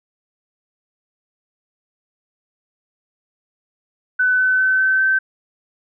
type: tone with pitch steps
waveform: sine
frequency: 1504 / 1514.5 / 1525 / 1535.6 / 1546.3 Hz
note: F#6 / F#6 / G6 / G6 / G6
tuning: +28 / +40 / -48 / -36 / -24 cents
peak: -13 dBFS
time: 4.19-5.19 s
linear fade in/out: 10 ms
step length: 200 ms
effects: none